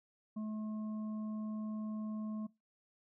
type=harmonic tone; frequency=215.2 Hz; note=A3; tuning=38 cents flat; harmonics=1 / 3 / 5; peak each=-37 / -55 / -56 dBFS; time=0.36-2.47 s; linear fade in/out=10 ms; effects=noise-tail reverb RT60 0.2 s tail -20 dB re dry